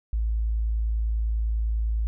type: tone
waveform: sine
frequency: 55 Hz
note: A1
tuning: in tune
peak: -22 dBFS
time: 0.13-2.07 s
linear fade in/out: 0 ms
effects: none